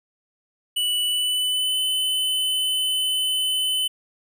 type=tone with pitch glide; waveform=square; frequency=2960 to 3026 Hz; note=F#7 to F#7; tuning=0 to +38 cents; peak=-21 dBFS; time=0.76-3.88 s; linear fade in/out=10 ms; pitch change=+38 cents; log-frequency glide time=1.03-1.79 s; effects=none